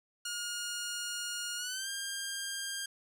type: tone with pitch glide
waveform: 10% pulse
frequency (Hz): 1428 to 1602.9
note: F6 to G6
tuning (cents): +38 to +38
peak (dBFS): -27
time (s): 0.25-2.86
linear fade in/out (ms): 5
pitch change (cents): +200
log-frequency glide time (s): 1.57-1.89
effects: none